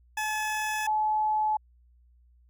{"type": "tone pair in turn", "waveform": ["20% pulse", "sine"], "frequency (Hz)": [858, 858], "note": ["A5", "A5"], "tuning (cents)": [-44, -44], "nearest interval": "unison", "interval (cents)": 0, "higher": "neither", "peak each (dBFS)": -23, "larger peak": "neither", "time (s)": [[0.17, 0.87], [0.87, 1.57]], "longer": "neither", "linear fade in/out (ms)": 5, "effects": ["added 60 Hz sine -57 dBFS peak until 2.49 s"]}